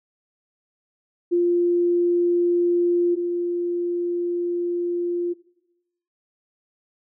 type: tone pair in turn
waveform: sine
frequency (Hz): 348.8 / 348.8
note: F4 / F4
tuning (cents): -2 / -2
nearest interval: unison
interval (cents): 0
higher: neither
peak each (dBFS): -16 / -21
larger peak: first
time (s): 1.31-3.16 / 3.16-5.34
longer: second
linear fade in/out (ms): 20
effects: noise-tail reverb RT60 0.9 s tail -19 dB re dry